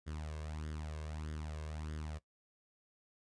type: tone with flanger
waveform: sawtooth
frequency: 77 Hz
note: D#2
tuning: 17 cents flat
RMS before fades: -43 dBFS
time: 0.06-2.19 s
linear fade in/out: 20 ms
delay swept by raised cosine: 0.59 to 1.89 ms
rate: 1.6 Hz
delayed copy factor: +0.65
effects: noise-tail reverb RT60 0.1 s tail -18 dB re dry + resampled to 22050 Hz